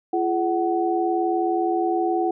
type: tone cluster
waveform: sine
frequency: 342.2 / 421.3 / 748 Hz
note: F4 / G#4 / F#5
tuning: -35 / +25 / +19 cents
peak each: -22 / -28 / -23 dBFS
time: 0.13-2.31 s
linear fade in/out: 5 ms
effects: none